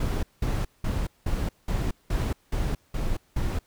brown noise bursts, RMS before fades -26 dBFS, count 9, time 0-3.59 s, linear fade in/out 5 ms, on 230 ms, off 190 ms, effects pink hiss -64 dBFS RMS until 3.66 s

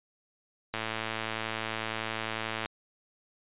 click train, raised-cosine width 0.3 ms, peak -16 dBFS, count 214, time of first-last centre 0.74-2.659 s, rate 111 Hz, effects resampled to 8000 Hz

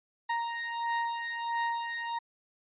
30% pulse beating tone pair, 932.3 / 933.8 Hz, A#5 / A#5, 0 / +3 cents, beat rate 1.5 Hz, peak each -31 dBFS, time 0.29-2.19 s, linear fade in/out 10 ms, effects resampled to 8000 Hz

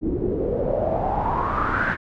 pink noise with low-pass filter sweep, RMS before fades -23 dBFS, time 0.01-1.97 s, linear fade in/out 50 ms, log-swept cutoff 300 to 1700 Hz, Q 6.9, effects none

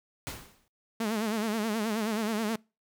pink noise with exponential decay, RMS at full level -35 dBFS, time 0.27-0.68 s, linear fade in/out 0 ms, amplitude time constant 89 ms
sawtooth tone with vibrato, 218 Hz, A3, 16 cents flat, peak -24 dBFS, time 1-2.56 s, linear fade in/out 5 ms, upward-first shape sine, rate 9.4 Hz, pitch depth 96 cents each way
effects noise-tail reverb RT60 0.3 s tail -26 dB re dry

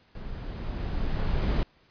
brown noise with level ramp, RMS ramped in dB -38 to -23 dBFS, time 0.15-1.63 s, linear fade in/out 0 ms, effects pink hiss -62 dBFS RMS until 1.9 s + resampled to 11025 Hz

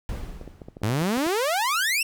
brown noise with exponential decay, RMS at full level -28 dBFS, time 0.09-1.06 s, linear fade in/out 0 ms, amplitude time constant 210 ms
clicks, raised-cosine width 2 ms, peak -25 dBFS, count 10, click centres 0.413 / 0.477 / 0.618 / 0.685 / 0.769 / 0.818 / 0.894 / 1.019 / 1.174 / 1.266 s
sawtooth exponential sweep, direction up, 98 to 2794 Hz, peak -18 dBFS, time 0.83-2.03 s, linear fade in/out 5 ms
effects none

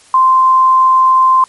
sine tone, 1042 Hz, C6, 7 cents flat, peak -5 dBFS, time 0.14-1.44 s, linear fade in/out 2 ms, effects white hiss -44 dBFS RMS until 1.48 s + MP3 48 kbps

